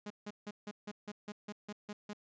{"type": "tone bursts", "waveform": "sawtooth", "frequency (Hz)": 207.7, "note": "G#3", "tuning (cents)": 0, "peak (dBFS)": -37, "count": 11, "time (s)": [0.06, 2.133], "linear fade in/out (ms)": 5, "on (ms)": 43, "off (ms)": 160, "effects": ["resampled to 16000 Hz"]}